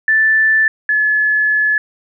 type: tone pair in turn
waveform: sine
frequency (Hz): 1760 / 1713.9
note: A6 / A6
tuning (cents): 0 / -46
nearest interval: unison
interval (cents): 46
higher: first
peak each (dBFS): -9 / -11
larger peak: first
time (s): 0.08-0.68 / 0.89-1.78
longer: second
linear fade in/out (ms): 2
effects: none